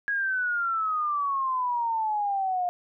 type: exponential sweep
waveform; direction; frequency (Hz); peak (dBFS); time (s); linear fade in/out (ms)
sine; down; 1661.2 to 707; -24; 0.08-2.69; 0
effects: none